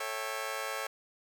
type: chord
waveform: 15% pulse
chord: A dominant seventh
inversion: none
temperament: just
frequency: 440 / 550 / 660 / 792 Hz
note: A4 / C#5 / E5 / G5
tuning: 0 / -14 / +2 / +18 cents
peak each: -35 / -32 / -36 / -36 dBFS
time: 0-0.87 s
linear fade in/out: 5 ms
effects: none